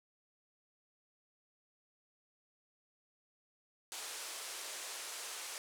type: band-pass noise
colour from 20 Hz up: white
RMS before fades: -45 dBFS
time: 3.92-5.58 s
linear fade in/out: 0 ms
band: 390 to 10000 Hz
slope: 24 dB/octave
effects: none